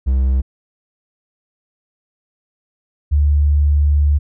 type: tone pair in turn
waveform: triangle / sine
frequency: 65.41 / 73.1 Hz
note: C2 / D2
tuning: 0 / -7 cents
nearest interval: major second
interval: 193 cents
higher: second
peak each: -10 dBFS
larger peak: neither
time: 0.06-0.42 / 3.11-4.19 s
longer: second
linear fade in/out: 20 ms
effects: none